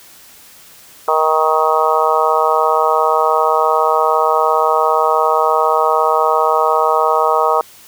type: harmonic tone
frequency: 157.3 Hz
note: D#3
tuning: 19 cents sharp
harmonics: 3 / 4 / 5 / 6 / 7 / 8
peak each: -18 / -18 / -18 / -18 / -18 / -18 dBFS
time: 1.08-7.61 s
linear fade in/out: 2 ms
effects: white hiss -42 dBFS RMS until 7.87 s